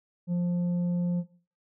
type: tone with tanh clipping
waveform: sine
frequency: 175.6 Hz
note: F3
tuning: 10 cents sharp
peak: -25 dBFS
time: 0.27-1.24 s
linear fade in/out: 50 ms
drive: 4 dB
effects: noise-tail reverb RT60 0.4 s tail -17 dB re dry